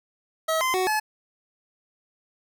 25% pulse tone with pitch steps, 642 / 1035 / 371.6 / 858 Hz, E5 / C6 / F#4 / A5, -46 / -19 / +7 / -44 cents, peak -18 dBFS, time 0.48-1 s, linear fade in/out 10 ms, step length 130 ms, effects none

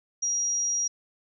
sine tone, 5720 Hz, F8, 41 cents sharp, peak -24 dBFS, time 0.22-0.88 s, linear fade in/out 10 ms, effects none

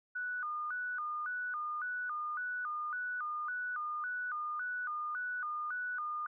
sine tone with vibrato, 1341 Hz, E6, 29 cents sharp, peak -35 dBFS, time 0.15-6.27 s, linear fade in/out 10 ms, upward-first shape square, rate 1.8 Hz, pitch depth 170 cents each way, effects none

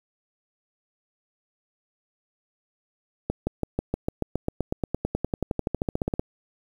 accelerating click train, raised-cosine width 2 ms, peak -11 dBFS, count 29, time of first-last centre 3.3-6.195 s, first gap 170 ms, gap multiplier 0.96, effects 8-bit

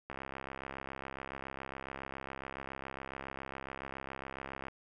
click train, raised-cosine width 0.5 ms, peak -26 dBFS, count 309, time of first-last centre 0.1-4.683 s, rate 67.2 Hz, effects none

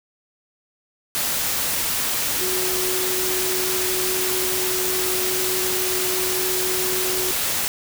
sine tone in noise, 370 Hz, F#4, in tune, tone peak -26 dBFS, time 2.41-7.31 s, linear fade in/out 0 ms, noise white, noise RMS -23 dBFS, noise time 1.15-7.68 s, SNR -6 dB, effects none

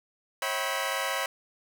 15% pulse tone cluster, 542 / 644 / 768 / 984 Hz, C#5 / E5 / G5 / B5, -39 / -41 / -36 / -7 cents, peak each -26 / -28 / -29 / -27 dBFS, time 0.42-1.26 s, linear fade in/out 2 ms, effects none

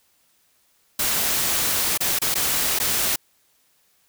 white noise with dropouts, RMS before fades -22 dBFS, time 0.99-3.16 s, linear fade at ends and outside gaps 5 ms, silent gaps 1.976-2.005 / 2.189-2.216 / 2.343-2.353 / 2.789-2.799 s, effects white hiss -63 dBFS RMS until 4.08 s

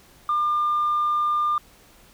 sine tone, 1200 Hz, D6, 37 cents sharp, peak -18 dBFS, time 0.29-1.58 s, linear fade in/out 2 ms, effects tanh soft clip ceiling -16 dBFS + pink hiss -53 dBFS RMS until 2.13 s

